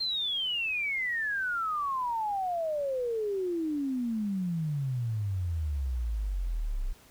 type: exponential sweep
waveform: sine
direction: down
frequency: 4215 to 31 Hz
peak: -28 dBFS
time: 0-6.93 s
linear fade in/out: 10 ms
effects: pink hiss -57 dBFS RMS until 7.1 s